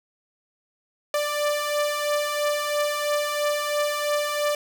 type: beating tone pair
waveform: sawtooth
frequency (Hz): 587.3 / 590.3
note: D5 / D5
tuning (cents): 0 / +9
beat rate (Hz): 3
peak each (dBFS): -25 / -20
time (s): 1.14-4.55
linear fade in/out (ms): 2
effects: none